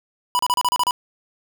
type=tone bursts; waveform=square; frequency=985 Hz; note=B5; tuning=5 cents flat; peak=-17 dBFS; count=8; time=0.35-0.909 s; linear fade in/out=0 ms; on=41 ms; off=33 ms; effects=none